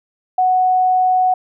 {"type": "tone", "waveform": "sine", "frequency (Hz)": 740, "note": "F#5", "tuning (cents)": 0, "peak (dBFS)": -11, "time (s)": [0.38, 1.34], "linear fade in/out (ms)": 5, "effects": []}